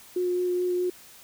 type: tone with vibrato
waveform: sine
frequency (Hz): 359.2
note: F4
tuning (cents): +49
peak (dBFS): -23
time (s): 0.16-0.9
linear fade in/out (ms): 5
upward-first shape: sine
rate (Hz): 4.7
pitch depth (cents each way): 10
effects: white hiss -50 dBFS RMS until 1.23 s